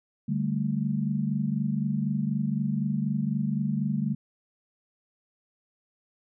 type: chord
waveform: sine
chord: D suspended fourth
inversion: none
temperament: equal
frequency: 146.83 / 196 / 220 Hz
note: D3 / G3 / A3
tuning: 0 / 0 / 0 cents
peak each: -29 dBFS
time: 0.28-4.15 s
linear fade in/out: 10 ms
effects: none